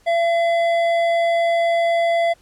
sine tone with hard clipping, 677 Hz, E5, 46 cents sharp, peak -17 dBFS, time 0.06-2.34 s, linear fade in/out 20 ms, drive 9 dB, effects pink hiss -56 dBFS RMS until 2.41 s + low-pass 11000 Hz 12 dB/octave

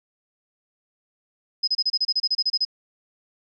sine tone bursts, 5050 Hz, D#8, 25 cents sharp, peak -18 dBFS, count 14, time 1.63-2.651 s, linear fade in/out 10 ms, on 46 ms, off 29 ms, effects none

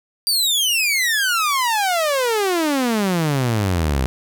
sawtooth exponential sweep, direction down, 4758 to 61.74 Hz, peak -13 dBFS, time 0.27-4.06 s, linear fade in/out 0 ms, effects none

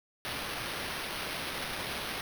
white noise with sample-and-hold, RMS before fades -37 dBFS, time 0.25-2.21 s, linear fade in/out 0 ms, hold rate 7350 Hz, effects none

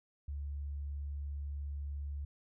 sine tone, 71.5 Hz, D2, 46 cents flat, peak -37 dBFS, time 0.28-2.25 s, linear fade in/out 5 ms, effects none

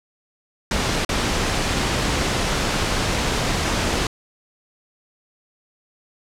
pink noise with dropouts, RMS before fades -21 dBFS, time 0.71-4.07 s, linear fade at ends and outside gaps 2 ms, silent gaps 1.049-1.091 s, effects low-pass 7000 Hz 12 dB/octave

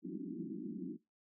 pink band-pass noise, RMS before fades -43 dBFS, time 0.02-0.98 s, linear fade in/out 50 ms, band 170 to 360 Hz, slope 96 dB/octave, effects noise-tail reverb RT60 0.2 s tail -20 dB re dry

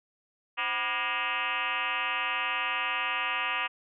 sine tone with frequency modulation, 1878 Hz, A#6, 12 cents sharp, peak -27 dBFS, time 0.57-3.68 s, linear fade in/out 20 ms, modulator 225 Hz, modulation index 4.5, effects none

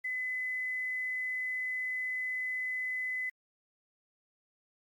sine tone with quantisation, 2016 Hz, B6, 35 cents sharp, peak -32 dBFS, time 0.04-3.3 s, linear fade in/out 10 ms, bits 10, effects Opus 48 kbps

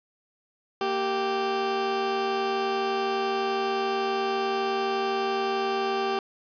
20% pulse tone pair together, 231.1 / 390.5 Hz, A#3 / G4, -15 / -7 cents, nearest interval major sixth, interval 908 cents, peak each -30 / -20 dBFS, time 0.81-6.19 s, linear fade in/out 2 ms, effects resampled to 11025 Hz + 10-bit

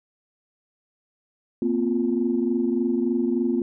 sine chord, Bb suspended second, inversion none, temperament equal with one note detuned, 233.1 / 256.5 / 349.2 Hz, Bb3 / C4 / F4, 0 / -34 / 0 cents, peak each -24 dBFS, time 1.62-3.62 s, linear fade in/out 2 ms, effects tanh soft clip ceiling -11 dBFS

